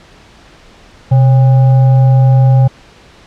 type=tone with frequency modulation; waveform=sine; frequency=128.6 Hz; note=C3; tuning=30 cents flat; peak=-4 dBFS; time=1.11-2.68 s; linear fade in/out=10 ms; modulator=675 Hz; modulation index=0.26; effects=pink hiss -41 dBFS RMS until 3.26 s + low-pass 5000 Hz 12 dB/octave